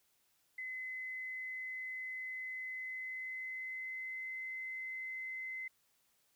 sine tone with pitch glide, 2035 to 2053 Hz, C7 to C7, -49 to -33 cents, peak -40 dBFS, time 0.58-5.68 s, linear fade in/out 5 ms, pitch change +16 cents, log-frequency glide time 2.77-4.33 s, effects white hiss -75 dBFS RMS until 6.35 s

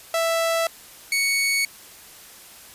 sawtooth tone pair in turn, 661 / 2223 Hz, E5 / C#7, +5 / +4 cents, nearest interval octave + major sixth, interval 2099 cents, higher second, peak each -16 dBFS, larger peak neither, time 0.14-0.67 / 1.12-1.65 s, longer neither, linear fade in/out 2 ms, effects white hiss -45 dBFS RMS until 2.74 s + resampled to 32000 Hz

